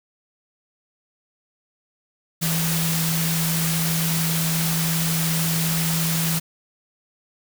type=tone in noise; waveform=sine; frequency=163.8 Hz; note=E3; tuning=11 cents flat; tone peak=-22 dBFS; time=2.41-6.4 s; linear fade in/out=20 ms; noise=white; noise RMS=-25 dBFS; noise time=2.41-6.4 s; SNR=0 dB; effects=none